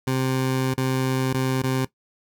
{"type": "tone with dropouts", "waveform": "20% pulse", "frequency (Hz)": 130.81, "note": "C3", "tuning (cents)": 0, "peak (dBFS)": -16, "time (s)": [0.07, 1.85], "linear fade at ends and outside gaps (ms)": 5, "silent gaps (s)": [[0.739, 0.777], [1.33, 1.343], [1.62, 1.636]], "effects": ["noise-tail reverb RT60 0.1 s tail -17 dB re dry"]}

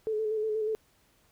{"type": "tone with vibrato", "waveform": "sine", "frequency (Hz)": 433.1, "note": "A4", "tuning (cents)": -27, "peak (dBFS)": -27, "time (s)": [0.07, 0.75], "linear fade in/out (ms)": 0, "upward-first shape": "square", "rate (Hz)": 8.3, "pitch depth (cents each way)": 28, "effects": ["pink hiss -66 dBFS RMS until 1.31 s"]}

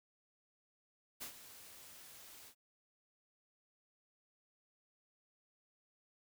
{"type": "noise with ADSR envelope", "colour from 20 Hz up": "white", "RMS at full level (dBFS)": -44, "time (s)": [1.2, 2.55], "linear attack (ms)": 20, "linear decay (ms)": 99, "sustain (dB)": -12, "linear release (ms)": 79, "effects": []}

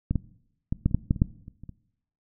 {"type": "clicks", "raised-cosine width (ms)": 5, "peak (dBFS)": [-12, -12, -13, -8, -23, -9, -8, -22, -6, -29, -30, -27], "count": 12, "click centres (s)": [0.11, 0.157, 0.725, 0.86, 0.912, 0.946, 1.109, 1.162, 1.219, 1.481, 1.636, 1.693], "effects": ["noise-tail reverb RT60 0.8 s tail -20 dB re dry"]}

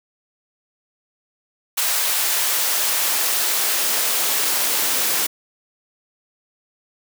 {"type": "noise with high-pass filter sweep", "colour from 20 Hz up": "white", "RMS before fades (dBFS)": -20, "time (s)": [1.77, 5.27], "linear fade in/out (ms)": 10, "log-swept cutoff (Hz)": [680, 240], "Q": 0.72, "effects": []}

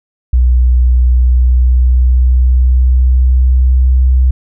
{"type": "tone with pitch glide", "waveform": "sine", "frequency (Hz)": [61.74, 63.95], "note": ["B1", "C2"], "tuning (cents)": [0, -39], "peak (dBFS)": -5, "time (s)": [0.33, 4.31], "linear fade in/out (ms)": 5, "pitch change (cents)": 61, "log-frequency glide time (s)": [1, 4.02], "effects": []}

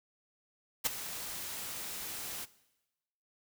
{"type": "noise with ADSR envelope", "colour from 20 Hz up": "white", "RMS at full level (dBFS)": -27, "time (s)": [0.84, 2.46], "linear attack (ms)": 23, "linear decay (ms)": 14, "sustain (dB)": -14, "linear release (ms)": 25, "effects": ["noise-tail reverb RT60 1.0 s tail -19 dB re dry"]}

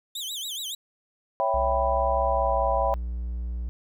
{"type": "tone with vibrato", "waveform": "sawtooth", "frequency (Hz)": 3453, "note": "A7", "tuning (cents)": -33, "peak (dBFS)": -28, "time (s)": [0.15, 0.75], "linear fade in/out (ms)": 5, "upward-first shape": "sine", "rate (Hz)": 7.1, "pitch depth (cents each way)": 220}
{"type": "chord", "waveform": "sine", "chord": "C# half-diminished seventh", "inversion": "none", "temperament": "equal", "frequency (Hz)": [554.4, 659.3, 784, 987.8], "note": ["C#5", "E5", "G5", "B5"], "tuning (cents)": [0, 0, 0, 0], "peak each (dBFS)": -27, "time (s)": [1.4, 2.94], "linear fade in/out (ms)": 0}
{"type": "tone with pitch glide", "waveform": "triangle", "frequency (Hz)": [64, 59.71], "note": ["C2", "A#1"], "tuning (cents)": [-38, 42], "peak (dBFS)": -26, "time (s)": [1.54, 3.69], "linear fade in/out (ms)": 0, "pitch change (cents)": -120, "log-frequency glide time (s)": [2.27, 2.54]}
{"effects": []}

